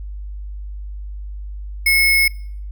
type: tone with sample-and-hold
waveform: sine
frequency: 2176 Hz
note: C#7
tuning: 33 cents flat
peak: -11 dBFS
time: 1.86-2.28 s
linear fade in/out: 5 ms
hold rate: 7350 Hz
effects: noise-tail reverb RT60 0.6 s tail -26 dB re dry + added 50 Hz sine -27 dBFS peak until 2.71 s